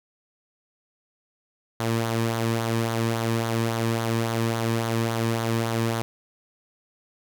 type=tone with flanger; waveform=sawtooth; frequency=114.5 Hz; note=A#2; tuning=31 cents flat; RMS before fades=-25 dBFS; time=1.8-6.02 s; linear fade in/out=0 ms; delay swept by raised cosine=0.38 to 1.48 ms; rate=3.6 Hz; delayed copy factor=-0.5; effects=none